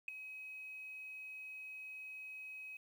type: tone with ADSR envelope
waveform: sine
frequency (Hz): 2541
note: D#7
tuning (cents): +36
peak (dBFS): -31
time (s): 0.08-2.77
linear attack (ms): 4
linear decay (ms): 4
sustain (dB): -15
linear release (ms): 4
effects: tanh soft clip ceiling -31 dBFS + 11-bit